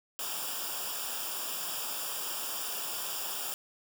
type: noise with comb filter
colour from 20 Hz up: white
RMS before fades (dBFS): -36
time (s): 0.19-3.54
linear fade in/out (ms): 0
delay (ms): 0.48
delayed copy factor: -0.8
effects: none